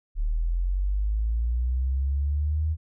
sine linear sweep, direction up, 36.37 to 79.9 Hz, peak -22 dBFS, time 0.15-2.77 s, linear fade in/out 50 ms, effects none

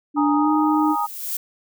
sine tone with pitch glide, 293.7 to 305.8 Hz, D4 to D#4, 0 to -30 cents, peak -17 dBFS, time 0.14-0.96 s, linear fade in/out 50 ms, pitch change +70 cents, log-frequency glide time 0.34-0.51 s
sine chord, Ab suspended second, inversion none, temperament equal, 830.6 / 932.3 / 1244.5 Hz, Ab5 / Bb5 / Eb6, 0 / 0 / 0 cents, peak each -24 dBFS, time 0.16-1.07 s, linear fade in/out 20 ms
violet noise with exponential growth, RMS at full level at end -24 dBFS, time 0.45-1.37 s, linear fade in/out 5 ms, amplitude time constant 200 ms
effects none

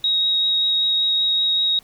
sine tone with vibrato, 3783 Hz, A#7, 25 cents sharp, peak -16 dBFS, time 0.04-1.79 s, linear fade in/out 2 ms, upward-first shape triangle, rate 5.2 Hz, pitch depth 9 cents each way, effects pink hiss -52 dBFS RMS until 1.83 s

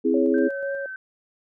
sine chord, C augmented, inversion none, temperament equal, 261.6 / 329.6 / 415.3 Hz, C4 / E4 / G#4, 0 / 0 / 0 cents, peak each -22 dBFS, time 0.04-0.49 s, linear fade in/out 20 ms
sine tone with tremolo, 554.4 Hz, C#5, in tune, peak -25 dBFS, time 0.14-0.86 s, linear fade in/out 2 ms, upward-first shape square, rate 4.1 Hz, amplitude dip 30%
sine tone with vibrato, 1554 Hz, G6, 16 cents flat, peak -32 dBFS, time 0.34-0.96 s, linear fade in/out 2 ms, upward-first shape sine, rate 3 Hz, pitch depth 21 cents each way
effects none

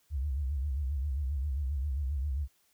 sine tone with vibrato, 69.5 Hz, C#2, 5 cents sharp, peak -29 dBFS, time 0.1-2.48 s, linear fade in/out 50 ms, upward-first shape sine, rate 7.5 Hz, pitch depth 150 cents each way, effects white hiss -70 dBFS RMS until 2.73 s

